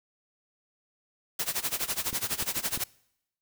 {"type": "noise with tremolo", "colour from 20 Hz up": "white", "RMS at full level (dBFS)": -28, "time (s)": [1.39, 2.84], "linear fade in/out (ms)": 5, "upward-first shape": "sine", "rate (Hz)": 12, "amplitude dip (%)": 90}
{"type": "clicks", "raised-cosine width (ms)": 3, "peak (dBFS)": -25, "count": 3, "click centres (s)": [2.129, 2.425, 2.775]}
{"effects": ["noise-tail reverb RT60 0.8 s tail -24 dB re dry"]}